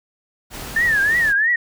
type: noise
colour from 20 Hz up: pink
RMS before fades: -32 dBFS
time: 0.5-1.34 s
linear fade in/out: 50 ms
type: tone with vibrato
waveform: sine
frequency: 1760 Hz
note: A6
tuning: in tune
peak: -14 dBFS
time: 0.76-1.56 s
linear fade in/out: 5 ms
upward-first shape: triangle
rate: 3 Hz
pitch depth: 190 cents each way
effects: none